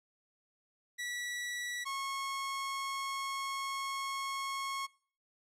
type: tone pair in turn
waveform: sawtooth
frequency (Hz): 1946 / 1092.2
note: B6 / C#6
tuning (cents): -26 / -26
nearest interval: minor seventh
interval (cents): 1000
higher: first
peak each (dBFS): -33 / -32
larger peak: second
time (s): 0.98-1.85 / 1.85-4.87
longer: second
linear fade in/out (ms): 20
effects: noise-tail reverb RT60 0.5 s tail -23 dB re dry + low-pass 11000 Hz 12 dB/octave